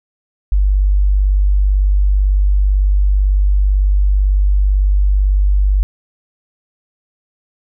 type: tone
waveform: sine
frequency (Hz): 49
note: G1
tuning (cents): 0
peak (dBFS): -9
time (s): 0.52-5.83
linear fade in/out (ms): 0
effects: none